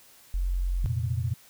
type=tone; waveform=sine; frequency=45 Hz; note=F#1; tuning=47 cents flat; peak=-24 dBFS; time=0.34-0.86 s; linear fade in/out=0 ms
type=chord; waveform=sine; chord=F suspended fourth; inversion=none; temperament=equal; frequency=87.31 / 116.54 / 130.81 Hz; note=F2 / Bb2 / C3; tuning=0 / 0 / 0 cents; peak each=-30 / -28 / -33 dBFS; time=0.84-1.34 s; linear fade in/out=5 ms
effects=white hiss -55 dBFS RMS until 1.49 s